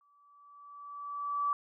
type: tone with exponential growth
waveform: sine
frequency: 1153 Hz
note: D6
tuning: 32 cents flat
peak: -26 dBFS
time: 0.01-1.53 s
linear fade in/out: 1 ms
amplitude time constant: 330 ms
effects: none